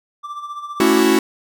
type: tone with tremolo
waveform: triangle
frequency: 1174.7 Hz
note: D6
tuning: in tune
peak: -23 dBFS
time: 0.23-1.02 s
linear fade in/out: 20 ms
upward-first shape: sine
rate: 15 Hz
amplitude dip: 60%
type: chord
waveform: 45% pulse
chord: F# minor seventh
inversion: first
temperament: equal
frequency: 220 / 277.2 / 329.6 / 370 Hz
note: A3 / C#4 / E4 / F#4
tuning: 0 / 0 / 0 / 0 cents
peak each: -20 / -19 / -16 / -16 dBFS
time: 0.8-1.19 s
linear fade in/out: 2 ms
effects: none